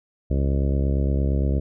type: harmonic tone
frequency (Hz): 68.7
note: C#2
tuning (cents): -15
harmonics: 1 / 2 / 3 / 4 / 5 / 6 / 7 / 8 / 9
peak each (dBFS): -20 / -26 / -30 / -32 / -34 / -36 / -37 / -38 / -39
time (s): 0.3-1.6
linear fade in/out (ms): 10
effects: none